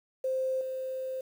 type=tone with level steps; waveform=sine; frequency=522 Hz; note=C5; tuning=4 cents flat; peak=-27 / -32 dBFS; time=0.24-1.21 s; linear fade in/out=5 ms; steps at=0.61 s; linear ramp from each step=2 ms; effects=9-bit